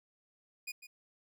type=tone with echo; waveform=sawtooth; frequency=2459 Hz; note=D#7; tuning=21 cents flat; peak=-35 dBFS; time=0.67-0.72 s; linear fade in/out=10 ms; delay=150 ms; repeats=1; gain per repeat=-11 dB; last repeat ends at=0.87 s; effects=none